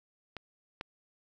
clicks, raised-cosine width 0.3 ms, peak -24 / -21 dBFS, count 2, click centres 0.367 / 0.811 s, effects none

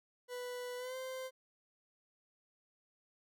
40% pulse tone with pitch glide, 493.9 to 519.4 Hz, B4 to C5, 0 to -13 cents, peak -40 dBFS, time 0.28-1.31 s, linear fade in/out 50 ms, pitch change +87 cents, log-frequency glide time 0.77-0.96 s, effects none

